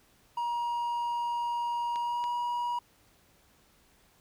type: tone with pitch glide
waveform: triangle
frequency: 950 to 961.6 Hz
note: A#5 to B5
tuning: +33 to -46 cents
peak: -27 dBFS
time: 0.37-2.79 s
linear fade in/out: 5 ms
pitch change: +21 cents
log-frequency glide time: 1.99-2.26 s
type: clicks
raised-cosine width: 0.2 ms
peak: -26 dBFS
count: 2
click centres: 1.959 / 2.24 s
effects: pink hiss -64 dBFS RMS until 4.2 s